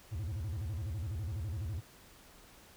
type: tone with vibrato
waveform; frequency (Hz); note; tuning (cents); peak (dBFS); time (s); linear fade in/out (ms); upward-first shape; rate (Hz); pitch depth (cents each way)
triangle; 92; F#2; -9; -33; 0.11-1.81; 20; square; 12; 290
effects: pink hiss -58 dBFS RMS until 2.76 s